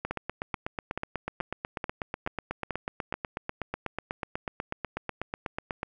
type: two click trains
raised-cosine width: 0.5 ms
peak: -16 / -16 dBFS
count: 48 / 8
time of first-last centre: 0.05-5.831 / 0.11-3.14 s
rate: 8.13 / 2.31 Hz
effects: none